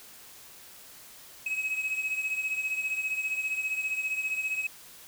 triangle beating tone pair, 2552 / 2567 Hz, D#7 / E7, +43 / -47 cents, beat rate 15 Hz, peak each -28 / -34 dBFS, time 1.46-4.67 s, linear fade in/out 5 ms, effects white hiss -50 dBFS RMS until 5.07 s

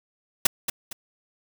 white noise with echo, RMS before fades -17 dBFS, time 0.45-0.47 s, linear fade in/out 5 ms, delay 230 ms, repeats 2, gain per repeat -9 dB, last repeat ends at 0.93 s, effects none

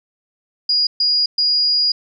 sine tone bursts at uneven times, 4878 Hz, D#8, 35 cents flat, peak -13 dBFS, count 3, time 0.69-0.87 / 1-1.26 / 1.38-1.92 s, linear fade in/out 5 ms, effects none

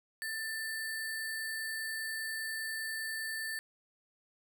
sine tone with sample-and-hold, 1775 Hz, A6, 15 cents sharp, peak -35 dBFS, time 0.22-3.59 s, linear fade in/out 0 ms, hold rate 6300 Hz, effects none

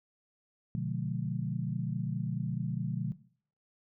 sine chord, B diminished seventh, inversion none, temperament just, 123.47 / 148.16 / 177.8 / 213.4 Hz, B2 / D3 / F3 / Ab3, 0 / +16 / +31 / +47 cents, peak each -36 / -36 / -35 / -40 dBFS, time 0.75-3.12 s, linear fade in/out 0 ms, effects noise-tail reverb RT60 0.5 s tail -17 dB re dry

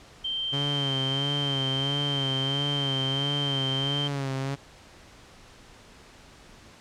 sine tone, 3136 Hz, G7, in tune, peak -27 dBFS, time 0.24-4.08 s, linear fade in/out 10 ms
sawtooth tone with vibrato, 138.59 Hz, C#3, in tune, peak -24 dBFS, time 0.52-4.56 s, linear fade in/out 20 ms, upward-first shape sine, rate 1.5 Hz, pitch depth 66 cents each way
effects pink hiss -51 dBFS RMS until 6.8 s + low-pass 7000 Hz 12 dB/octave

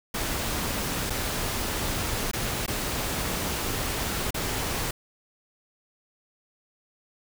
pink noise with dropouts, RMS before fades -29 dBFS, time 0.14-4.91 s, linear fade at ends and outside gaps 5 ms, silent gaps 1.099-1.103 / 2.314-2.333 / 2.663-2.678 / 4.307-4.343 s, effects none

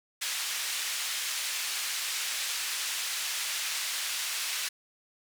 pink band-pass noise, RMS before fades -33 dBFS, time 0.21-4.69 s, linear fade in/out 10 ms, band 2200 to 11000 Hz, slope 12 dB/octave, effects none

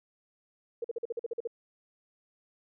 sine tone bursts, 466.2 Hz, A#4, in tune, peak -30 dBFS, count 10, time 0.82-1.474 s, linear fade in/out 5 ms, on 24 ms, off 46 ms, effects none

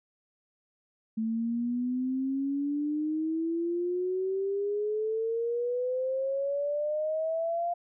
sine exponential sweep, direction up, 220 to 698.5 Hz, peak -27 dBFS, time 1.17-7.74 s, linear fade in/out 10 ms, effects none

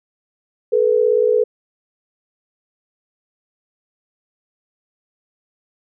sine tone pair together, 430.9 / 488.4 Hz, A4 / B4, -36 / -19 cents, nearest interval major second, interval 217 cents, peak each -15 dBFS, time 0.72-1.44 s, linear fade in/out 10 ms, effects none

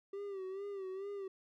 triangle tone with vibrato, 390 Hz, G4, 9 cents flat, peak -38 dBFS, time 0.13-1.28 s, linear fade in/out 5 ms, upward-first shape sine, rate 2.3 Hz, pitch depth 72 cents each way, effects none

